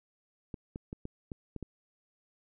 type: clicks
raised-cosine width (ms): 3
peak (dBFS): -26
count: 7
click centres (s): 0.542 / 0.759 / 0.929 / 1.054 / 1.318 / 1.563 / 1.627
effects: none